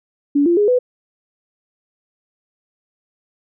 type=tone with pitch steps; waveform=sine; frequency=286 / 344.1 / 413.9 / 498 Hz; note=D4 / F4 / G#4 / B4; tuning=-46 / -26 / -6 / +14 cents; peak=-11 dBFS; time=0.35-0.79 s; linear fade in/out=10 ms; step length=110 ms; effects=none